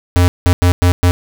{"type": "tone bursts at uneven times", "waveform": "square", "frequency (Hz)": 88.7, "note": "F2", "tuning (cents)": 27, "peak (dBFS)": -8, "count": 5, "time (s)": [[0.16, 0.28], [0.46, 0.53], [0.62, 0.72], [0.82, 0.92], [1.03, 1.11]], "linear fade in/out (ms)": 0, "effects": []}